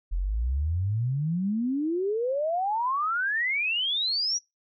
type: exponential sweep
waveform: sine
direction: up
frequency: 41 to 5890 Hz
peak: -24 dBFS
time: 0.11-4.39 s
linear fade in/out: 20 ms
effects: noise-tail reverb RT60 0.2 s tail -23 dB re dry